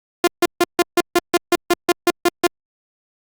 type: tone bursts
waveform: sawtooth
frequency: 349.2 Hz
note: F4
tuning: in tune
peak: -7 dBFS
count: 13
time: 0.24-2.469 s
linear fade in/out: 2 ms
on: 33 ms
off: 150 ms
effects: Opus 48 kbps